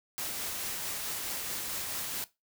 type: noise with tremolo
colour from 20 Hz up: white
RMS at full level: -35 dBFS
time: 0.18-2.24 s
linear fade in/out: 0 ms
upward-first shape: triangle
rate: 4.6 Hz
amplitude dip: 25%
effects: noise-tail reverb RT60 0.2 s tail -17 dB re dry